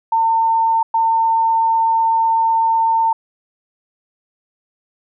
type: tone bursts at uneven times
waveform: sine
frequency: 904 Hz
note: A5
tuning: 47 cents sharp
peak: -12 dBFS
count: 2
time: 0.12-0.83 / 0.94-3.13 s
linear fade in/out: 5 ms
effects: none